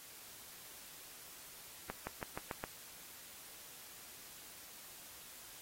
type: accelerating click train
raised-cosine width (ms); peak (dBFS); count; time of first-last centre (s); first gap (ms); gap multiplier
0.5; -25; 6; 1.9-2.639; 170; 0.93
effects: white hiss -54 dBFS RMS until 5.61 s + AAC 48 kbps